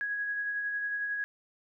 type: tone with tremolo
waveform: sine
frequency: 1661.2 Hz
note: G#6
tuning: in tune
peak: -29 dBFS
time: 0.01-1.24 s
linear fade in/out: 0 ms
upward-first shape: sine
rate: 11 Hz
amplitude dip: 30%
effects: none